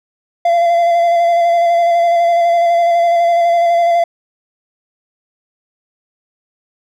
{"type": "tone with vibrato", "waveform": "triangle", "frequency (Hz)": 685, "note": "F5", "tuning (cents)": -34, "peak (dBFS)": -7, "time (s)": [0.45, 4.04], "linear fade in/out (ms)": 5, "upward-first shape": "square", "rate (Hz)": 12, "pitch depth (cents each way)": 17, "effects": []}